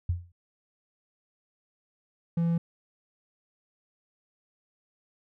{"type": "tone with exponential decay", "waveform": "sine", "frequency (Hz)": 87.31, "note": "F2", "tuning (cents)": 0, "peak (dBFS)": -21, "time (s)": [0.09, 0.32], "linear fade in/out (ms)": 5, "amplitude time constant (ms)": 48}
{"type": "tone", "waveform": "triangle", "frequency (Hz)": 168.2, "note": "E3", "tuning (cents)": 35, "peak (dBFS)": -21, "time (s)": [2.37, 2.58], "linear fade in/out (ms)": 5}
{"effects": []}